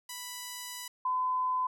5% pulse / sine tone pair in turn, 987.8 / 1015 Hz, B5 / B5, 0 / +47 cents, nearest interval unison, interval 47 cents, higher second, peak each -27 dBFS, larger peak neither, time 0.09-0.88 / 1.05-1.67 s, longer first, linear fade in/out 5 ms, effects none

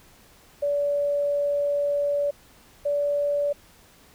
sine tone pair in turn, 575 / 577.2 Hz, D5 / D5, -37 / -30 cents, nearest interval unison, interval 7 cents, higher second, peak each -21 dBFS, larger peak neither, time 0.62-2.31 / 2.85-3.53 s, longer first, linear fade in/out 10 ms, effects pink hiss -54 dBFS RMS until 4.14 s

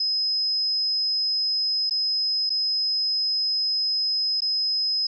sine tone with dropouts, 5080 Hz, D#8, 35 cents sharp, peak -21 dBFS, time 0-5.07 s, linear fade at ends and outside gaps 5 ms, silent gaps 1.897-1.908 / 2.495-2.502 / 4.406-4.419 s, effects none

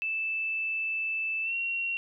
sine tone with pitch glide, 2637 to 2739 Hz, E7 to F7, 0 to -34 cents, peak -28 dBFS, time 0.02-1.97 s, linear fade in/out 0 ms, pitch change +66 cents, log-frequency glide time 1.43-1.54 s, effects none

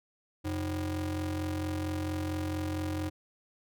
square ring-modulated tone, 110.6 Hz, A2, 9 cents sharp, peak -29 dBFS, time 0.44-3.1 s, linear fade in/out 20 ms, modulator 199 Hz, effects none

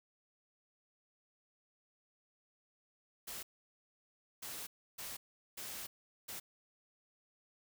white noise bursts at uneven times, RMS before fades -45 dBFS, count 5, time 3.27-3.43 / 4.42-4.67 / 4.98-5.17 / 5.57-5.87 / 6.28-6.4 s, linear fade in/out 10 ms, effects none

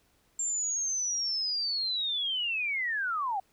sine linear sweep, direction down, 7400 to 740 Hz, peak -28 dBFS, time 0.39-3.4 s, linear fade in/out 5 ms, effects pink hiss -68 dBFS RMS until 3.52 s

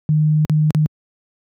sine tone with dropouts, 153.2 Hz, D#3, 27 cents flat, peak -11 dBFS, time 0.09-0.86 s, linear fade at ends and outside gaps 0 ms, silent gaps 0.45-0.497 / 0.706-0.748 s, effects high-pass 100 Hz 12 dB/octave

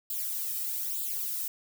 violet noise with flanger, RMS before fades -33 dBFS, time 0.1-1.48 s, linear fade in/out 2 ms, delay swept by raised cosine 0.25 to 1.65 ms, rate 1.1 Hz, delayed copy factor +0.95, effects none

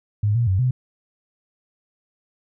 sine tone with pitch steps, 104.2 / 118.5 / 94.3 / 127.1 Hz, G#2 / A#2 / F#2 / C3, +6 / +29 / +33 / -50 cents, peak -16 dBFS, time 0.23-0.71 s, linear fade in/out 5 ms, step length 120 ms, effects none

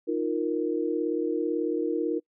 sine chord, Eb suspended second, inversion none, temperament equal, 311.1 / 349.2 / 466.2 Hz, Eb4 / F4 / Bb4, 0 / 0 / 0 cents, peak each -29 dBFS, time 0.07-2.2 s, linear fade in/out 20 ms, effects noise-tail reverb RT60 0.1 s tail -26 dB re dry

